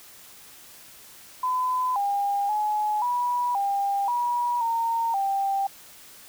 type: tone with pitch steps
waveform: sine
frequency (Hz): 1011 / 805 / 845 / 976 / 798 / 965 / 919 / 787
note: B5 / G5 / G#5 / B5 / G5 / B5 / A#5 / G5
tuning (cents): +40 / +46 / +30 / -21 / +31 / -40 / -25 / +7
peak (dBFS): -22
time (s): 1.43-5.67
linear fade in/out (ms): 5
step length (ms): 530
effects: white hiss -48 dBFS RMS until 6.28 s